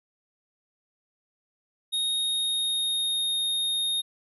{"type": "tone with pitch glide", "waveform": "square", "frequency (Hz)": [3729, 3703], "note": ["A#7", "A#7"], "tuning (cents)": [0, -12], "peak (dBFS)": -25, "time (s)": [1.92, 4.02], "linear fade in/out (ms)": 20, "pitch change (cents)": -12, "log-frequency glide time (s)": [2.16, 3.31], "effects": []}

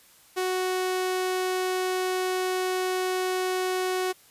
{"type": "tone", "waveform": "sawtooth", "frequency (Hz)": 370, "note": "F#4", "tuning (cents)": 0, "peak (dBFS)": -21, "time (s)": [0.36, 4.13], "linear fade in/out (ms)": 20, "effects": ["white hiss -56 dBFS RMS until 4.3 s", "resampled to 32000 Hz"]}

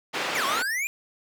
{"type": "band-pass noise", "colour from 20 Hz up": "white", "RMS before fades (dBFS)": -29, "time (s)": [0.13, 0.63], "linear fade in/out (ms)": 20, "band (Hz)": [250, 2600], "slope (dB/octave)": 12}
{"type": "exponential two-way sweep", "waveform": "square", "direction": "down then up", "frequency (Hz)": [2471, 1046.5, 2471], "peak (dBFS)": -26, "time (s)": [0.35, 0.87], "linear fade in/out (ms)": 0, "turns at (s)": 0.45}
{"effects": []}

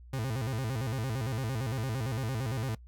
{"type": "tone with vibrato", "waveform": "40% pulse", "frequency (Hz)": 121.1, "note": "B2", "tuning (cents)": -34, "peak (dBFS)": -30, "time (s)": [0.13, 2.75], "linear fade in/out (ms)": 5, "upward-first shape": "square", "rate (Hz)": 8.8, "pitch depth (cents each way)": 170, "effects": ["noise-tail reverb RT60 0.1 s tail -21 dB re dry", "added 60 Hz sine -48 dBFS peak until 2.87 s"]}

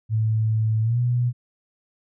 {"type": "tone with pitch glide", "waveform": "sine", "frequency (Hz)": [110, 122.05], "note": ["A2", "B2"], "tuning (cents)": [0, -20], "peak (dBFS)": -18, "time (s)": [0.09, 1.33], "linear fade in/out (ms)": 50, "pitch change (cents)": 180, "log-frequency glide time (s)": [0.82, 0.99], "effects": []}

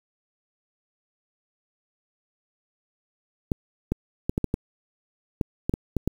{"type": "clicks", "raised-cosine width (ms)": 3, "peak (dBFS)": -10, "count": 11, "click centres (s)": [3.518, 3.92, 4.295, 4.379, 4.443, 4.541, 5.412, 5.695, 5.739, 5.967, 6.076], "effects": ["7-bit"]}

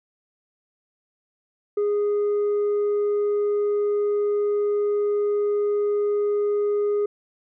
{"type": "tone with tanh clipping", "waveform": "triangle", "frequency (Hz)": 412.6, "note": "G#4", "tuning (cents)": -11, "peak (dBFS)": -20, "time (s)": [1.77, 7.06], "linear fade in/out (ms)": 5, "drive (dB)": 7, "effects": []}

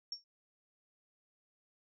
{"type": "tone with exponential decay", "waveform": "sine", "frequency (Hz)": 5500, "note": "F8", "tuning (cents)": -27, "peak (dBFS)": -34, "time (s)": [0.12, 0.24], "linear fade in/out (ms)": 2, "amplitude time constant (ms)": 24, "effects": []}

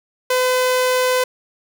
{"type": "tone", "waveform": "sawtooth", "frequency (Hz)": 507, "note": "B4", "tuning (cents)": 45, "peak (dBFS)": -11, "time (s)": [0.3, 1.24], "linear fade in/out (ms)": 5, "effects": []}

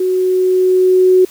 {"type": "tone with level ramp", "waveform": "sine", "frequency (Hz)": 370, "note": "F#4", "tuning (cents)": 0, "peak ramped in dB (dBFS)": [-12, -5], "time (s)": [0, 1.25], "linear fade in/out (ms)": 5, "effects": ["white hiss -40 dBFS RMS until 1.3 s"]}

